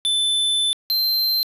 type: tone pair in turn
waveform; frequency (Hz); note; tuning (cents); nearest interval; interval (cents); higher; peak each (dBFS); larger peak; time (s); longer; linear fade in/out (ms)
square; 3520 / 4126; A7 / C8; 0 / -25; minor third; 275; second; -18; neither; 0.05-0.73 / 0.9-1.43; first; 0
effects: resampled to 32000 Hz + 8-bit